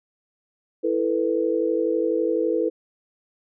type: chord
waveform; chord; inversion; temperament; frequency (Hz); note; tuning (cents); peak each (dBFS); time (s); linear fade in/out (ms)
sine; E suspended fourth; none; equal with one note detuned; 329.6 / 442 / 493.9; E4 / A4 / B4; 0 / +8 / 0; -24; 0.83-2.7; 20
effects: none